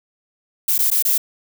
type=noise with dropouts; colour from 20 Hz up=violet; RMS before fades=-17 dBFS; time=0.68-1.18 s; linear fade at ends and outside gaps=5 ms; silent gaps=0.781-0.789 / 0.903-0.914 / 1.025-1.05 s; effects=none